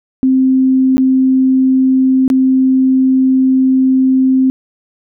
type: tone with dropouts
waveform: sine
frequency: 261.6 Hz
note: C4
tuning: in tune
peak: -7 dBFS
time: 0.23-4.5 s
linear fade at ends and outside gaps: 0 ms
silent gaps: 0.97-0.98 / 2.279-2.301 s
effects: none